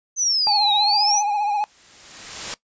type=exponential two-way sweep; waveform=sine; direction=down then up; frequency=6230 to 3729 to 6230 Hz; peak=-17 dBFS; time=0.16-1.23 s; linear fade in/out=50 ms; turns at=0.74 s
type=tone with vibrato; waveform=triangle; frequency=827 Hz; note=G#5; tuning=8 cents flat; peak=-17 dBFS; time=0.47-1.64 s; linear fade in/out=0 ms; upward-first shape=triangle; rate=15 Hz; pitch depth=62 cents each way
type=noise with exponential growth; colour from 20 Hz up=white; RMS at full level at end=-26 dBFS; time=1.34-2.54 s; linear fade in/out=0 ms; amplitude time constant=260 ms
effects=noise-tail reverb RT60 0.1 s tail -20 dB re dry + resampled to 16000 Hz